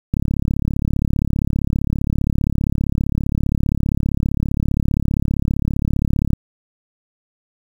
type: click train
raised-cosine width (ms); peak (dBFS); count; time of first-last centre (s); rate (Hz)
5; -6; 219; 0.14-6.333; 35.2
effects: 7-bit